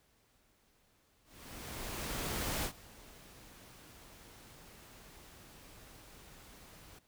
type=noise with ADSR envelope; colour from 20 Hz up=pink; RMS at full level=-35 dBFS; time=1.24-6.99 s; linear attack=1400 ms; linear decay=80 ms; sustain=-21 dB; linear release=5 ms; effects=pink hiss -71 dBFS RMS until 7.07 s